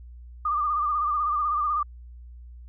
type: tone with vibrato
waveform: sine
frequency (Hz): 1198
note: D6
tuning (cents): +34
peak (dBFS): -22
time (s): 0.45-1.83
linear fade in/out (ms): 5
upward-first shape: sine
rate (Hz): 16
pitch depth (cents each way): 60
effects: added 60 Hz sine -41 dBFS peak until 2.68 s